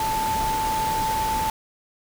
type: tone in noise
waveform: sine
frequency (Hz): 880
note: A5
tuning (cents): 0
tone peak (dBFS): -22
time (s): 0-1.5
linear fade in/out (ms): 2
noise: pink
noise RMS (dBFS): -30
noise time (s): 0-1.5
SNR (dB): +5
effects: none